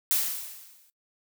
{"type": "noise with exponential decay", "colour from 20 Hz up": "blue", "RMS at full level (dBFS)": -22, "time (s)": [0.11, 0.9], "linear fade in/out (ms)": 0, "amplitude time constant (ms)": 170, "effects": ["noise-tail reverb RT60 0.1 s tail -20 dB re dry"]}